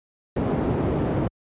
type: low-pass noise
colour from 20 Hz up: white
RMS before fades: -23 dBFS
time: 0.36-1.28 s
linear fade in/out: 5 ms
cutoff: 370 Hz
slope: 12 dB/octave
effects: high-pass 60 Hz 12 dB/octave + resampled to 8000 Hz